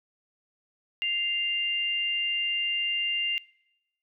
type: tone pair together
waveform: sine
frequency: 2093 / 2794 Hz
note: C7 / F7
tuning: 0 / 0 cents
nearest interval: perfect fourth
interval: 500 cents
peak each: -33 / -26 dBFS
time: 1.02-3.38 s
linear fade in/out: 0 ms
effects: noise-tail reverb RT60 0.9 s tail -23 dB re dry